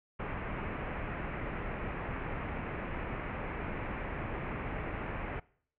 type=low-pass noise; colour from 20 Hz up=pink; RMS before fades=-38 dBFS; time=0.19-5.4 s; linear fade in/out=10 ms; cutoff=2500 Hz; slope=48 dB/octave; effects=noise-tail reverb RT60 0.6 s tail -23 dB re dry